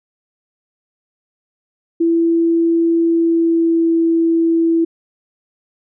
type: tone with pitch glide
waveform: sine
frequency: 333.5 to 330.8 Hz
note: E4 to E4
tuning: +20 to +6 cents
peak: -11 dBFS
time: 2-4.85 s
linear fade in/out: 10 ms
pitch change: -14 cents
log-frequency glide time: 3.03-3.93 s
effects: none